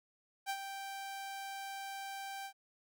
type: tone with ADSR envelope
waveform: sawtooth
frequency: 784 Hz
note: G5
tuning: in tune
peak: -30 dBFS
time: 0.46-2.53 s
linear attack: 38 ms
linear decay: 64 ms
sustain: -8 dB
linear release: 78 ms
effects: none